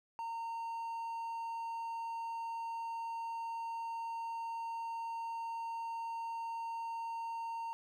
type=tone; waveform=triangle; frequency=918 Hz; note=A#5; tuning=27 cents flat; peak=-36 dBFS; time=0.19-7.73 s; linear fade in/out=0 ms; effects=none